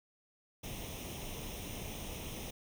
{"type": "noise with comb filter", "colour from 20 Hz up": "pink", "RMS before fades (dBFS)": -43, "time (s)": [0.63, 2.51], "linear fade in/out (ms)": 10, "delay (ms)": 0.33, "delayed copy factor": 0.7, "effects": []}